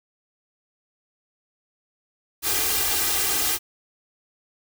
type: noise with comb filter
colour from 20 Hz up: white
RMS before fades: -23 dBFS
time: 2.42-3.59 s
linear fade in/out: 50 ms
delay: 2.5 ms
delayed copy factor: +0.85
effects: none